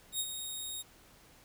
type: tone with ADSR envelope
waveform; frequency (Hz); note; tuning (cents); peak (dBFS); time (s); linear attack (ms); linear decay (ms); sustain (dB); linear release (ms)
15% pulse; 3738; A#7; +4; -23; 0.12-0.83; 76; 52; -8; 23
effects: pink hiss -60 dBFS RMS until 1.44 s